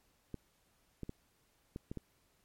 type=clicks; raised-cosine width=3 ms; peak=-28 dBFS; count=6; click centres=0.343 / 1.033 / 1.094 / 1.761 / 1.915 / 1.973 s; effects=pink hiss -73 dBFS RMS until 2.44 s + MP3 64 kbps